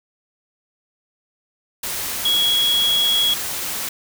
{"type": "tone in noise", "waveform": "sine", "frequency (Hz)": 3329, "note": "G#7", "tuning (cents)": 3, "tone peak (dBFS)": -15, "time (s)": [2.25, 3.34], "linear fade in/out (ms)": 5, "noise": "white", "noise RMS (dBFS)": -26, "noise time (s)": [1.83, 3.89], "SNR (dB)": 8, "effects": []}